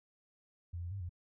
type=tone with pitch steps; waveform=sine; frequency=86.3 / 87.1 / 98.7 / 87.6 Hz; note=F2 / F2 / G2 / F2; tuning=-20 / -4 / +12 / +6 cents; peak=-38 dBFS; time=0.73-1.094 s; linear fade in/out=10 ms; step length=91 ms; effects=none